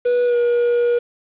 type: tone with pitch glide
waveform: triangle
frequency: 488.4 to 478.9 Hz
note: B4 to A#4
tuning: -19 to +47 cents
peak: -12 dBFS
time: 0.05-0.99 s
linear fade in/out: 10 ms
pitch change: -34 cents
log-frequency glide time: 0.25-0.36 s
effects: resampled to 8000 Hz + 7-bit